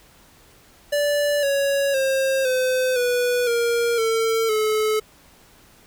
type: tone with pitch steps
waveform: square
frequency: 582 / 557.6 / 534.3 / 512 / 490.5 / 470 / 450.3 / 431.5 Hz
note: D5 / C#5 / C5 / C5 / B4 / A#4 / A4 / A4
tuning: -16 / +10 / +36 / -38 / -12 / +14 / +40 / -34 cents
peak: -19 dBFS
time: 0.92-5 s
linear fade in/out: 10 ms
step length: 510 ms
effects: pink hiss -52 dBFS RMS until 5.86 s